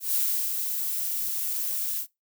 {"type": "noise with ADSR envelope", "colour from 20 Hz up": "violet", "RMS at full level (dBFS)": -24, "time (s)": [0, 2.07], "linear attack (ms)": 140, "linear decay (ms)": 360, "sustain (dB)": -5, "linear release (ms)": 83, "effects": ["noise-tail reverb RT60 0.2 s tail -22 dB re dry"]}